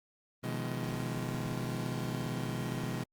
30% pulse chord, F half-diminished seventh, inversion second, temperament just, 125.72 / 157.15 / 174.61 / 209.5 Hz, Cb3 / Eb3 / F3 / Ab3, +31 / +18 / 0 / +15 cents, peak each -34 / -38 / -39 / -39 dBFS, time 0.43-3.04 s, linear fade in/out 10 ms, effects Opus 24 kbps

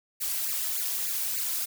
blue noise with flanger, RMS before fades -30 dBFS, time 0.2-1.66 s, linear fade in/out 20 ms, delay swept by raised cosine 0.42 to 3.12 ms, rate 3.4 Hz, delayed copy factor +0.9, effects none

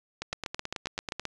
two click trains, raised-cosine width 0.2 ms, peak -16 / -15 dBFS, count 10 / 8, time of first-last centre 0.22-1.196 / 0.33-1.253 s, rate 9.22 / 7.58 Hz, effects resampled to 22050 Hz

